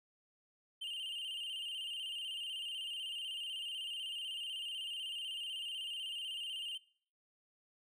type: tone with vibrato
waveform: triangle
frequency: 2960 Hz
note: F#7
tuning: in tune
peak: -38 dBFS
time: 0.81-6.78 s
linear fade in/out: 10 ms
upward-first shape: square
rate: 16 Hz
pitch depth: 75 cents each way
effects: noise-tail reverb RT60 0.5 s tail -20 dB re dry